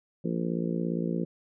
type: harmonic tone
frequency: 57.4 Hz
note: A#1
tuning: 26 cents flat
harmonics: 3 / 4 / 5 / 6 / 7 / 8 / 9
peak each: -30 / -33 / -38 / -35 / -41 / -38 / -41 dBFS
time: 0.24-1.25 s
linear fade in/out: 10 ms
effects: none